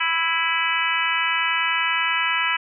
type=harmonic tone with a mistuned harmonic; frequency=330.3 Hz; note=E4; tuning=4 cents sharp; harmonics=3 / 4 / 5 / 6 / 7 / 8 / 9; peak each=-27 / -27 / -27 / -27 / -27 / -27 / -27 dBFS; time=0-2.57 s; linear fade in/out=10 ms; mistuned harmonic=8; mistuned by=-49 cents; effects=none